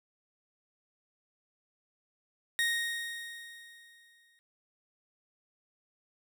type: tone with exponential decay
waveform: 30% pulse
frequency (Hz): 1864.7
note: A#6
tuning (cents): 0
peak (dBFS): -23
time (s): 2.59-4.39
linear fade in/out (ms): 0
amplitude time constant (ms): 390
effects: none